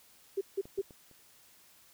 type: tone bursts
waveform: sine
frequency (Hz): 392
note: G4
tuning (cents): 0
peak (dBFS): -28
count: 3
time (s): 0.37-0.816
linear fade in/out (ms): 10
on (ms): 42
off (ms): 160
type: clicks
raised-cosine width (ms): 2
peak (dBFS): -36 / -38 / -39 / -46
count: 4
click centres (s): 0.655 / 0.789 / 0.908 / 1.113
effects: white hiss -61 dBFS RMS until 1.93 s